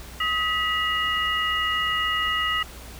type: tone cluster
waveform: sine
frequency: 1265 / 1957 / 2861 Hz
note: D#6 / B6 / F7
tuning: +28 / -16 / +41 cents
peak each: -26 dBFS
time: 0.2-2.63 s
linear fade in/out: 5 ms
effects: added 60 Hz sine -41 dBFS peak until 2.99 s + pink hiss -43 dBFS RMS until 2.99 s